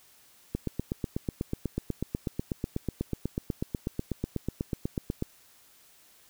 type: click train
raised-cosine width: 3 ms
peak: -16 dBFS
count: 39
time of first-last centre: 0.55-5.224 s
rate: 8.13 Hz
effects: white hiss -59 dBFS RMS until 6.29 s